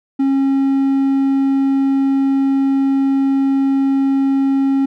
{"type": "tone", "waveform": "triangle", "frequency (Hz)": 272, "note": "C#4", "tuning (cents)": -33, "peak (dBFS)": -10, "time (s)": [0.19, 4.86], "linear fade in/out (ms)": 10, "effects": []}